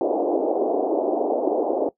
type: band-pass noise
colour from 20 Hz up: pink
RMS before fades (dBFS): -22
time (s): 0.01-1.89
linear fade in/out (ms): 2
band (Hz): 290 to 770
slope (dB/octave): 48
effects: noise-tail reverb RT60 0.1 s tail -19 dB re dry